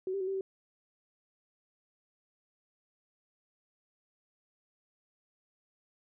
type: tone with pitch steps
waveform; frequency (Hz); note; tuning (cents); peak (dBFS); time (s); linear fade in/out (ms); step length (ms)
sine; 374.7 / 393.7 / 374 / 387.9 / 383.7; F#4 / G4 / F#4 / G4 / G4; +22 / +8 / +19 / -18 / -37; -31; 0.07-0.41; 2; 68
effects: none